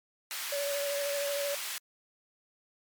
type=high-pass noise; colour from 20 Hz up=pink; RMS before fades=-37 dBFS; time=0.31-1.78 s; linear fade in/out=0 ms; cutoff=1600 Hz; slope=12 dB/octave
type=tone with vibrato; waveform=triangle; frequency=569 Hz; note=C#5; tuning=45 cents sharp; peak=-29 dBFS; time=0.52-1.55 s; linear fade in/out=5 ms; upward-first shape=sine; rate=13 Hz; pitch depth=19 cents each way
effects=MP3 96 kbps